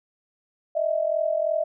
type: tone pair together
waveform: sine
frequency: 616.3 / 659.3 Hz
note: D#5 / E5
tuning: -17 / 0 cents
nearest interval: minor second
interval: 117 cents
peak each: -24 dBFS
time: 0.75-1.64 s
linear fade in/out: 10 ms
effects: none